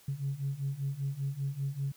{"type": "beating tone pair", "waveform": "sine", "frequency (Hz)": [135.5, 140.6], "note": ["C#3", "C#3"], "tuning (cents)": [-39, 25], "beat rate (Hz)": 5.1, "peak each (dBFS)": [-35, -33], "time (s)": [0.08, 1.92], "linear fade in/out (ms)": 5, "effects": ["tanh soft clip ceiling -25 dBFS", "white hiss -60 dBFS RMS until 1.96 s"]}